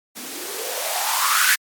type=noise with band-pass filter sweep; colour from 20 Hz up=violet; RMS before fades=-22 dBFS; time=0.15-1.56 s; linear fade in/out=20 ms; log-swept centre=230 to 1700 Hz; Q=5.8; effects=MP3 96 kbps